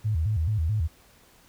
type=tone with vibrato; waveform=sine; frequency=92.5 Hz; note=F#2; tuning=in tune; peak=-22 dBFS; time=0.04-0.88 s; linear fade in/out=20 ms; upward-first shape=square; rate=4.6 Hz; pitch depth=260 cents each way; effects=pink hiss -57 dBFS RMS until 1.48 s